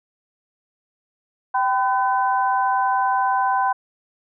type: tone cluster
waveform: sine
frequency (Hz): 777 / 1008 / 1516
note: G5 / B5 / F#6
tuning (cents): -16 / +35 / +42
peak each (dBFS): -20 / -20 / -27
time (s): 1.54-3.73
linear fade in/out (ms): 10
effects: none